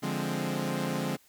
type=chord; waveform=sawtooth; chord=D half-diminished seventh; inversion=none; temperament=equal; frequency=146.83 / 174.61 / 207.7 / 261.6 Hz; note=D3 / F3 / Ab3 / C4; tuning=0 / 0 / 0 / 0 cents; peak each=-31 dBFS; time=0.02-1.17 s; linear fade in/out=20 ms; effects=white hiss -62 dBFS RMS until 1.28 s